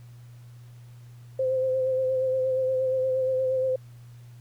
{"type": "tone with vibrato", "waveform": "sine", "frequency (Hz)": 520, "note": "C5", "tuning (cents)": -11, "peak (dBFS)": -22, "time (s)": [1.39, 3.76], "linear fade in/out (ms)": 5, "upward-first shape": "sine", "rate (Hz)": 8.5, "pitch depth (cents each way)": 25, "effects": ["added 120 Hz sine -44 dBFS peak until 4.4 s", "pink hiss -61 dBFS RMS until 4.4 s"]}